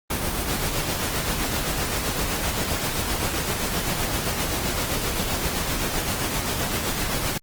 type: noise with tremolo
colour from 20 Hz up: pink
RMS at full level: -24 dBFS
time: 0.1-7.38 s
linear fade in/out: 5 ms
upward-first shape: sine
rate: 7.7 Hz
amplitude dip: 35%
effects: Opus 24 kbps